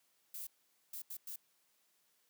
violet noise bursts at uneven times, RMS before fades -45 dBFS, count 4, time 0.34-0.47 / 0.93-1.02 / 1.1-1.17 / 1.27-1.36 s, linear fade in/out 5 ms, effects white hiss -75 dBFS RMS until 2.29 s + high-pass 150 Hz 12 dB/octave

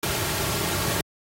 pink noise with comb filter, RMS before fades -25 dBFS, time 0.03-1.01 s, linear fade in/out 2 ms, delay 4 ms, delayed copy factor -0.5, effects high-pass 80 Hz 12 dB/octave + AAC 48 kbps

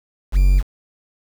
triangle tone with quantisation, 46.72 Hz, F#1, 18 cents sharp, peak -8 dBFS, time 0.32-0.63 s, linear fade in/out 50 ms, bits 6, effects none

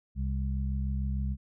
harmonic tone, 66.6 Hz, C2, 31 cents sharp, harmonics 1 / 2 / 3, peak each -29 / -36 / -37 dBFS, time 0.15-1.37 s, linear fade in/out 50 ms, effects none

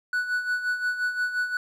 triangle tone with tremolo, 1480 Hz, F#6, in tune, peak -20 dBFS, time 0.13-1.57 s, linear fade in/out 2 ms, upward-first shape sine, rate 5.7 Hz, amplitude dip 65%, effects none

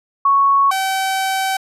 sine / sawtooth tone pair in turn, 1108.7 / 767.7 Hz, C#6 / G5, 0 / -36 cents, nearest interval tritone, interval 636 cents, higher first, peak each -10 / -13 dBFS, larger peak first, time 0.25-0.71 / 0.71-1.57 s, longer second, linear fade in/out 5 ms, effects resampled to 32000 Hz

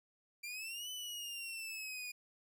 sawtooth exponential two-way sweep, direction up then down, 2349 to 3020 to 2442 Hz, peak -39 dBFS, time 0.43-2.12 s, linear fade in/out 10 ms, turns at 0.9 s, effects none

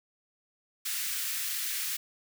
white high-pass noise, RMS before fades -33 dBFS, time 0.85-1.97 s, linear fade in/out 10 ms, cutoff 1500 Hz, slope 24 dB/octave, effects none

